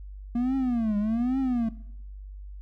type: tone with vibrato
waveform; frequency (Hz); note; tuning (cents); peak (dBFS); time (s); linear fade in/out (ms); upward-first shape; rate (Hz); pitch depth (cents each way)
triangle; 234.7; A#3; +12; -21; 0.35-1.69; 5; triangle; 1.2; 250
effects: noise-tail reverb RT60 0.8 s tail -20 dB re dry + added 49 Hz sine -38 dBFS peak until 2.61 s